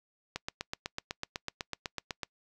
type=click train; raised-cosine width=0.2 ms; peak=-17 dBFS; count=16; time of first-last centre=0.36-2.233 s; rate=8.01 Hz; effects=noise-tail reverb RT60 0.1 s tail -26 dB re dry